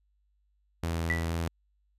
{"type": "tone with vibrato", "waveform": "sawtooth", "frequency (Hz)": 83, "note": "E2", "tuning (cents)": 12, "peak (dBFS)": -25, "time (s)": [0.83, 1.48], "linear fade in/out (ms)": 5, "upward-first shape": "triangle", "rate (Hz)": 4.1, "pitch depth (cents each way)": 12}
{"type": "tone with exponential decay", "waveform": "sine", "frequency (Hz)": 1960, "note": "B6", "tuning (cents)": -14, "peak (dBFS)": -23, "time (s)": [1.1, 1.31], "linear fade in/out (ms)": 0, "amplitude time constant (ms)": 45}
{"effects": ["added 50 Hz sine -68 dBFS peak until 1.98 s", "resampled to 32000 Hz"]}